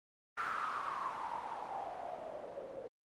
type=noise with low-pass filter sweep; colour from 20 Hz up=blue; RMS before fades=-41 dBFS; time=0.37-2.88 s; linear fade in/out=10 ms; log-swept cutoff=1400 to 500 Hz; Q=6.7; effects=Opus 24 kbps